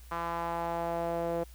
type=tone with band-pass filter sweep; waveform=sawtooth; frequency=169.1 Hz; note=E3; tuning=44 cents sharp; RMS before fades=-33 dBFS; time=0.11-1.44 s; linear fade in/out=10 ms; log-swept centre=1100 to 540 Hz; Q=2.8; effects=added 60 Hz sine -48 dBFS peak until 1.54 s + white hiss -59 dBFS RMS until 1.54 s